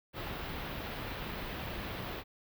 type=band-stop noise; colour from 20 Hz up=pink; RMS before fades=-40 dBFS; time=0.13-2.24 s; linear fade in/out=50 ms; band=3900 to 16000 Hz; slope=24 dB/octave; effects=none